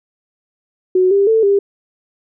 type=tone with pitch steps; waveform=sine; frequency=369.5 / 397.7 / 445.2 / 399.5 Hz; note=F#4 / G4 / A4 / G4; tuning=-2 / +25 / +20 / +33 cents; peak=-9 dBFS; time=0.95-1.59 s; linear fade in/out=5 ms; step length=160 ms; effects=none